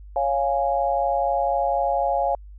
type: chord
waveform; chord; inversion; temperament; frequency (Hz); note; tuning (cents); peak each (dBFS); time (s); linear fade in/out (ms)
sine; Db major; none; equal; 554.4 / 698.5 / 830.6; Db5 / F5 / Ab5; 0 / 0 / 0; -24 / -23 / -24; 0.16-2.35; 2
effects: added 50 Hz sine -39 dBFS peak until 2.58 s